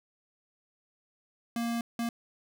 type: tone bursts at uneven times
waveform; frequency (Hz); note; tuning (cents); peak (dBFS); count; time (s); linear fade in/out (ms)
square; 233.6; A#3; +4; -30; 2; 1.56-1.81 / 1.99-2.09; 2
effects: none